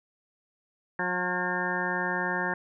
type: harmonic tone with a mistuned harmonic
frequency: 180 Hz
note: F#3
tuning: 47 cents flat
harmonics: 1 / 2 / 3 / 4 / 5 / 6 / 8 / 9 / 10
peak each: -36 / -36 / -38 / -38 / -34 / -38 / -38 / -32 / -33 dBFS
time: 0.99-2.54 s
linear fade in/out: 2 ms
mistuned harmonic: 8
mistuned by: -28 cents
effects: none